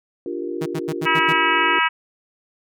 sine chord, G minor seventh, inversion second, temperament equal, 293.7 / 349.2 / 392 / 466.2 Hz, D4 / F4 / G4 / Bb4, 0 / 0 / 0 / 0 cents, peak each -31 / -27 / -32 / -32 dBFS, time 0.26-1.79 s, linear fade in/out 2 ms
sawtooth tone bursts, 158.7 Hz, D#3, 35 cents sharp, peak -20 dBFS, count 6, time 0.61-1.33 s, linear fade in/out 10 ms, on 50 ms, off 84 ms
harmonic tone, 323.1 Hz, E4, 35 cents flat, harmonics 3 / 4 / 5 / 6 / 7 / 8 / 9, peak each -21 / -22 / -23 / -24 / -24 / -25 / -26 dBFS, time 1.05-1.89 s, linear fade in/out 20 ms
effects none

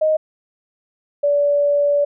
sine tone pair in turn, 623 / 576.7 Hz, D#5 / D5, +2 / -32 cents, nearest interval minor second, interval 134 cents, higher first, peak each -13 dBFS, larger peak neither, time 0.01-0.17 / 1.23-2.05 s, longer second, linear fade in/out 10 ms, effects none

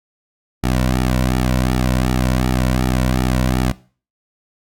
sawtooth tone with flanger, 63.1 Hz, B1, 38 cents sharp, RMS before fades -17 dBFS, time 0.63-3.72 s, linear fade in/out 10 ms, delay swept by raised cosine 1.9 to 2.46 ms, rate 2.7 Hz, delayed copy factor -0.85, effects noise-tail reverb RT60 0.4 s tail -20 dB re dry + AAC 64 kbps

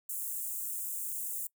white high-pass noise, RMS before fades -37 dBFS, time 0.09-1.47 s, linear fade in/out 5 ms, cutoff 7300 Hz, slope 48 dB/octave, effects noise-tail reverb RT60 0.1 s tail -23 dB re dry

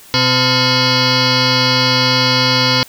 sine tone with frequency modulation, 2172 Hz, C#7, 36 cents flat, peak -10 dBFS, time 0.14-2.83 s, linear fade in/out 0 ms, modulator 383 Hz, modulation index 7.5, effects white hiss -41 dBFS RMS until 2.88 s

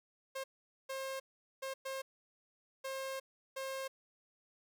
sawtooth tone bursts at uneven times, 534 Hz, C5, 35 cents sharp, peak -35 dBFS, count 6, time 0.35-0.44 / 0.89-1.2 / 1.62-1.74 / 1.85-2.02 / 2.84-3.2 / 3.56-3.88 s, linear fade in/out 10 ms, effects none

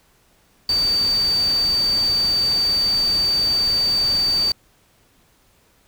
sine tone in noise, 4611 Hz, D8, 33 cents flat, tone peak -16 dBFS, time 0.69-4.52 s, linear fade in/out 2 ms, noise pink, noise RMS -32 dBFS, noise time 0.69-4.52 s, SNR +13 dB, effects pink hiss -58 dBFS RMS until 5.87 s

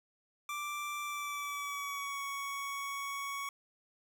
25% pulse tone with pitch glide, 1174.7 to 1115.8 Hz, D6 to C#6, 0 to +11 cents, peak -33 dBFS, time 0.49-3.49 s, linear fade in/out 2 ms, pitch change -89 cents, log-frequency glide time 1.04-2.22 s, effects none

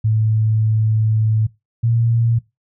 sine tone pair in turn, 109.5 / 116.01 Hz, A2 / A#2, -8 / -8 cents, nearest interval minor second, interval 100 cents, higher second, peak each -13 dBFS, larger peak neither, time 0.04-1.47 / 1.83-2.39 s, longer first, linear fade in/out 10 ms, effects noise-tail reverb RT60 0.2 s tail -19 dB re dry

